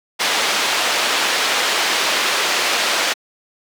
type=low-pass noise; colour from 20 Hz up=white; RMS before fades=-18 dBFS; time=0.19-3.14 s; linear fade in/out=20 ms; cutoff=4000 Hz; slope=12 dB/octave; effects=high-pass 400 Hz 12 dB/octave